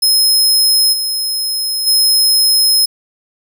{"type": "tone with level steps", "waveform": "sawtooth", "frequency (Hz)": 5140, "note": "E8", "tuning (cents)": -45, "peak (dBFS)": [-6, -13, -6], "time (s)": [0.02, 2.86], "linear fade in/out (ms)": 10, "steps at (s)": [0.92, 1.86], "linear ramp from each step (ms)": 20, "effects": []}